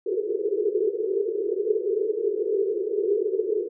white band-pass noise, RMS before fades -25 dBFS, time 0.06-3.69 s, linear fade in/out 10 ms, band 370 to 450 Hz, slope 96 dB/octave, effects none

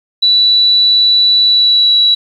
sine tone with pitch glide, 3951 to 3917 Hz, B7 to B7, 0 to -15 cents, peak -6 dBFS, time 0.22-2.15 s, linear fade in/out 10 ms, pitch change -15 cents, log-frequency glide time 1.44-1.96 s, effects 7-bit

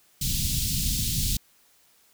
pink band-stop noise, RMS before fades -26 dBFS, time 0.21-1.37 s, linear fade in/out 5 ms, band 190 to 3500 Hz, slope 24 dB/octave, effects white hiss -61 dBFS RMS until 2.13 s

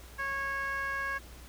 15% pulse tone with band-pass filter, 549 Hz, C#5, 17 cents flat, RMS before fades -34 dBFS, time 0.18-1.19 s, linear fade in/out 20 ms, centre 1500 Hz, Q 3.1, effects added 60 Hz sine -49 dBFS peak until 1.48 s + pink hiss -53 dBFS RMS until 1.48 s

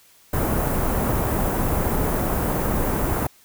pink band-stop noise, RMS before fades -22 dBFS, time 0.33-3.27 s, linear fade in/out 5 ms, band 1100 to 16000 Hz, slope 12 dB/octave, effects white hiss -54 dBFS RMS until 3.44 s

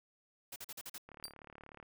white noise bursts, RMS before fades -46 dBFS, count 6, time 0.52-0.981 s, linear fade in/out 5 ms, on 41 ms, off 43 ms
click train, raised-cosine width 0.5 ms, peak -37 dBFS, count 28, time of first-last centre 1.09-1.828 s, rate 36.6 Hz
sawtooth tone with exponential decay, 4699 Hz, D8, in tune, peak -33 dBFS, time 1.24-1.33 s, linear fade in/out 0 ms, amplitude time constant 19 ms
effects none

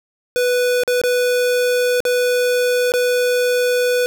square tone with dropouts, 493.9 Hz, B4, in tune, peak -15 dBFS, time 0.36-4.06 s, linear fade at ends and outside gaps 0 ms, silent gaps 0.835-0.877 / 1.015-1.037 / 2.004-2.052 / 2.92-2.938 s, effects none

